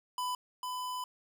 square tone pair in turn, 998 / 1002.6 Hz, B5 / B5, +18 / +26 cents, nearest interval unison, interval 8 cents, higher second, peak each -33 / -36 dBFS, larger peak first, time 0.18-0.35 / 0.63-1.04 s, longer second, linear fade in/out 2 ms, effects none

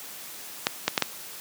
clicks, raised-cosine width 0.2 ms, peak -3 dBFS, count 4, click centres 0.669 / 0.88 / 0.978 / 1.023 s, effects white hiss -41 dBFS RMS until 1.4 s + high-pass 150 Hz 12 dB/octave

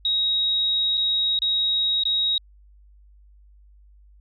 sine tone with dropouts, 3794 Hz, A#7, 30 cents sharp, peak -19 dBFS, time 0.05-2.38 s, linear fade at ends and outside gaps 2 ms, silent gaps 0.972-0.976 / 1.39-1.419 / 2.036-2.053 s, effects added 50 Hz sine -49 dBFS peak until 4.2 s

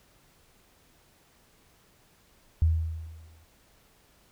sine tone with exponential decay, 80.8 Hz, E2, 34 cents flat, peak -17 dBFS, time 2.62-3.45 s, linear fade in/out 0 ms, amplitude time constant 180 ms, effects pink hiss -62 dBFS RMS until 4.31 s

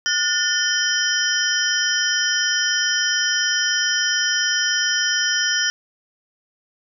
sine tone cluster, 1447 / 1787 / 3097 / 5120 / 5690 Hz, F#6 / A6 / G7 / D#8 / F8, -39 / +26 / -22 / +49 / +31 cents, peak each -24 dBFS, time 0.06-5.7 s, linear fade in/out 0 ms, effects none

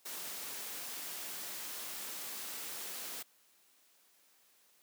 white noise, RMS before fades -43 dBFS, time 0.05-3.23 s, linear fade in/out 10 ms, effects white hiss -68 dBFS RMS until 4.82 s + high-pass 200 Hz 12 dB/octave

